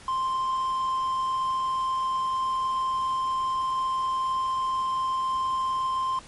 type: tone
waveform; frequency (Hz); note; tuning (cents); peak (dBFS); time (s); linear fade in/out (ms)
triangle; 1046.5; C6; 0; -22; 0.08-6.19; 2
effects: pink hiss -48 dBFS RMS until 6.27 s + MP3 48 kbps